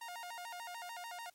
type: tone with vibrato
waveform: sawtooth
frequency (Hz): 813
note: G#5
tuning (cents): -37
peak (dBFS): -40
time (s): 0.01-1.3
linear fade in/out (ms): 5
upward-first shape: square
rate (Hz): 6.8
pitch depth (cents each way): 230
effects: white hiss -71 dBFS RMS until 1.34 s + MP3 64 kbps